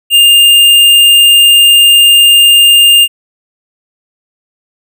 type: tone with tanh clipping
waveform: sine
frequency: 2808 Hz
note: F7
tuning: 9 cents sharp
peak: -3 dBFS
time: 0.1-3.08 s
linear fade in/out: 50 ms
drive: 17 dB
effects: none